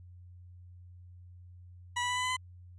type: tone with pitch steps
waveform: 20% pulse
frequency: 974 / 982.5 / 991 / 999.6 / 1008.3 / 1017.1 Hz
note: B5 / B5 / B5 / B5 / B5 / C6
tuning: -24 / -9 / +6 / +21 / +36 / -49 cents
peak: -25 dBFS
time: 1.96-2.368 s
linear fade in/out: 10 ms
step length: 68 ms
effects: added 89 Hz sine -49 dBFS peak until 2.78 s + resampled to 24000 Hz